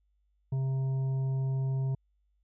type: harmonic tone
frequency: 133.3 Hz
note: C3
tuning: 33 cents sharp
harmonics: 1 / 3 / 5 / 7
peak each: -27 / -46 / -51 / -54 dBFS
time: 0.52-1.95 s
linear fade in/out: 5 ms
effects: added 50 Hz sine -69 dBFS peak until 2.43 s